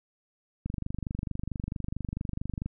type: click train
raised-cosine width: 5 ms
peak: -20 dBFS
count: 50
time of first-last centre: 0.66-2.66 s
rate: 24.5 Hz
effects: none